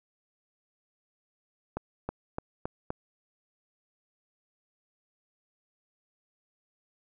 accelerating click train, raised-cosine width 1 ms, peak -18 dBFS, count 5, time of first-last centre 1.77-2.904 s, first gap 320 ms, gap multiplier 0.92, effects none

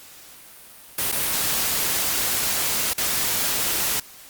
white noise with dropouts, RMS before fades -23 dBFS, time 0.98-4 s, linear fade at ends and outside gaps 5 ms, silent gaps 1.117-1.123 / 2.934-2.979 s, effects white hiss -45 dBFS RMS until 4.29 s + Opus 48 kbps

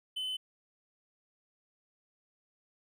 triangle tone, 3035 Hz, F#7, 43 cents sharp, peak -32 dBFS, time 0.16-0.37 s, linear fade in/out 10 ms, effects none

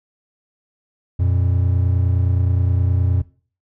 triangle tone pair together, 89 / 118.6 Hz, F2 / A#2, +33 / +30 cents, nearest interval perfect fourth, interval 497 cents, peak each -13 / -20 dBFS, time 1.19-3.22 s, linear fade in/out 10 ms, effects noise-tail reverb RT60 0.4 s tail -18 dB re dry

